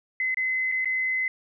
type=tone with dropouts; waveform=sine; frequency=2042 Hz; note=C7; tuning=43 cents flat; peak=-23 dBFS; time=0.2-1.28 s; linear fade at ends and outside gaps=2 ms; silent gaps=0.345-0.371 / 0.717-0.721 / 0.847-0.856 s; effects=none